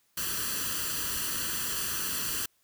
white noise with comb filter, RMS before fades -32 dBFS, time 0.17-2.46 s, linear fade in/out 5 ms, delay 0.67 ms, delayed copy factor +0.75, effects white hiss -70 dBFS RMS until 2.63 s

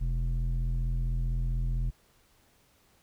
square tone with low-pass filter, 42.18 Hz, E1, 41 cents sharp, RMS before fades -29 dBFS, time 0-1.91 s, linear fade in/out 20 ms, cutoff 130 Hz, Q 1.5, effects pink hiss -65 dBFS RMS until 3.02 s

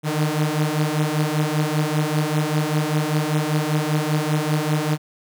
sawtooth beating tone pair, 150 / 155.1 Hz, D3 / D#3, +37 / -5 cents, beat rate 5.1 Hz, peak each -18 dBFS, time 0.03-4.98 s, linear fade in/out 50 ms, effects none

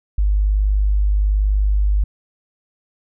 sine tone, 50.6 Hz, G#1, 44 cents flat, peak -13 dBFS, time 0.18-2.04 s, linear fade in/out 5 ms, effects none

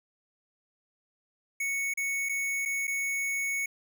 square tone with dropouts, 2217 Hz, C#7, in tune, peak -29 dBFS, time 1.6-3.66 s, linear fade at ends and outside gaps 5 ms, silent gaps 1.938-1.973 / 2.289-2.293 / 2.653-2.657 / 2.871-2.877 s, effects none

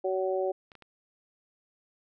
harmonic tone, 188.2 Hz, F#3, 30 cents sharp, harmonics 2 / 3 / 4, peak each -29 / -30 / -35 dBFS, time 0.04-0.52 s, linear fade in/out 10 ms
clicks, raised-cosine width 0.3 ms, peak -34 dBFS, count 3, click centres 0.718 / 0.753 / 0.823 s
effects none

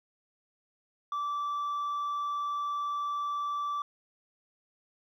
triangle tone with hard clipping, 1163 Hz, D6, 17 cents flat, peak -29 dBFS, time 1.12-3.82 s, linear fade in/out 2 ms, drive 1 dB, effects none

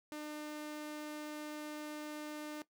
sawtooth tone, 301.3 Hz, D4, 44 cents sharp, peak -38 dBFS, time 0.12-2.62 s, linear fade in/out 0 ms, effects noise-tail reverb RT60 0.1 s tail -17 dB re dry

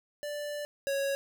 square tone pair in turn, 587.3 / 552.9 Hz, D5 / C#5, 0 / -5 cents, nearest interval minor second, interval 105 cents, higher first, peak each -35 / -29 dBFS, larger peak second, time 0.23-0.65 / 0.87-1.15 s, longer first, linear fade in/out 0 ms, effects none

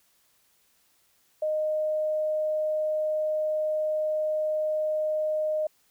sine tone, 617 Hz, D#5, 15 cents flat, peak -24 dBFS, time 1.42-5.67 s, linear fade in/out 5 ms, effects white hiss -66 dBFS RMS until 5.9 s

